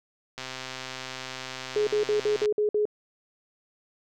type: click train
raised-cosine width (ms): 0.2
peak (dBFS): -18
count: 271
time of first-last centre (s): 0.38-2.457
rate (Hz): 130
type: tone bursts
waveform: sine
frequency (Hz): 420.5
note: G#4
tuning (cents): +22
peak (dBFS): -21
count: 7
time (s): 1.76-2.854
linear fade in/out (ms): 2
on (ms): 110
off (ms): 54
effects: none